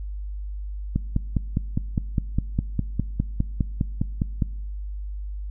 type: click train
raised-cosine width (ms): 5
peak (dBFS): -9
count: 18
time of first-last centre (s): 0.96-4.422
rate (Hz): 4.91
effects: noise-tail reverb RT60 0.9 s tail -22 dB re dry + added 50 Hz sine -29 dBFS peak until 5.5 s